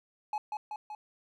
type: tone with echo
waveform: triangle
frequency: 848 Hz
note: G#5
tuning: 36 cents sharp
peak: -28 dBFS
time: 0.33-0.38 s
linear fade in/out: 2 ms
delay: 190 ms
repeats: 3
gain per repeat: -3 dB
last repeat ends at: 0.95 s
effects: none